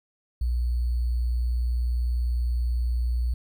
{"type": "tone with sample-and-hold", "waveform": "sine", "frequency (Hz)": 60.3, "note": "B1", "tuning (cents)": -41, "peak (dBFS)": -22, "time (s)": [0.41, 3.34], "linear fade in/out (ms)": 5, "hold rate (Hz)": 4410, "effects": []}